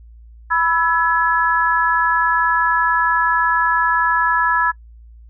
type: chord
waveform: sine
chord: E major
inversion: second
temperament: equal with one note detuned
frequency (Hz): 987.8 / 1318.5 / 1694.2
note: B5 / E6 / G#6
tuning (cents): 0 / 0 / +34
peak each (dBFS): -18 / -19 / -17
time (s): 0.5-4.72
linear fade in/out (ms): 20
effects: noise-tail reverb RT60 0.1 s tail -25 dB re dry + added 57 Hz sine -39 dBFS peak until 5.29 s